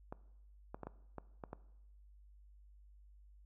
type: clicks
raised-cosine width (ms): 1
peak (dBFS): -30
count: 7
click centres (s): 0.125 / 0.745 / 0.833 / 0.87 / 1.183 / 1.438 / 1.531
effects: noise-tail reverb RT60 0.9 s tail -19 dB re dry + added 50 Hz sine -58 dBFS peak until 3.45 s